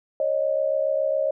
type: tone pair together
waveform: sine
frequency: 548.8 / 616 Hz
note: C#5 / D#5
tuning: -17 / -17 cents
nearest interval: major second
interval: 200 cents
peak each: -23 / -23 dBFS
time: 0.2-1.31 s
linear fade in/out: 2 ms
effects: none